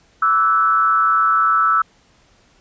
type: tone with frequency modulation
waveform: sine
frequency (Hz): 1318.5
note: E6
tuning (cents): 0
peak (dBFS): -12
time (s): 0.22-1.82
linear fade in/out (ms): 5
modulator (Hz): 167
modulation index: 0.66
effects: pink hiss -55 dBFS RMS until 2.6 s + resampled to 16000 Hz